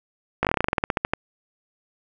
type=slowing click train; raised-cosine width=0.5 ms; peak=-5 dBFS; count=17; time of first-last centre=0.43-1.135 s; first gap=18 ms; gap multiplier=1.11; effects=none